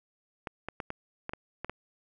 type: clicks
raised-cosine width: 0.5 ms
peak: -20 dBFS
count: 8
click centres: 0.472 / 0.686 / 0.802 / 0.904 / 1.294 / 1.335 / 1.646 / 1.696 s
effects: none